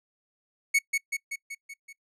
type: tone with echo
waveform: 45% pulse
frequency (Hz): 2217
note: C#7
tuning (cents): 0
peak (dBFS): -19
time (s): 0.74-0.79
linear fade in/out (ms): 10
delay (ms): 190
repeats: 6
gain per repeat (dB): -4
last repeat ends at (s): 1.93
effects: noise-tail reverb RT60 0.1 s tail -24 dB re dry + low-pass 12000 Hz 12 dB/octave